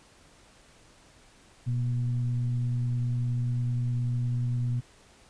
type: tone with frequency modulation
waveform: sine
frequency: 122.3 Hz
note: B2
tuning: 16 cents flat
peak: -25 dBFS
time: 1.66-4.81 s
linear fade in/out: 20 ms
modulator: 117 Hz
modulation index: 0.36
effects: pink hiss -57 dBFS RMS until 5.29 s + resampled to 22050 Hz